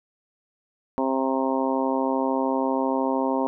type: harmonic tone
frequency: 132.9 Hz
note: C3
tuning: 27 cents sharp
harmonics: 2 / 3 / 4 / 5 / 6 / 7 / 8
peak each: -25 / -30 / -28 / -31 / -33 / -28 / -35 dBFS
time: 0.98-3.47 s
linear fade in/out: 0 ms
effects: none